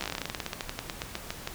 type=slowing click train; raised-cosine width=0.2 ms; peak=-14 dBFS; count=24; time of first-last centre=0.01-1.474 s; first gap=14 ms; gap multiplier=1.12; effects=pink hiss -43 dBFS RMS until 1.54 s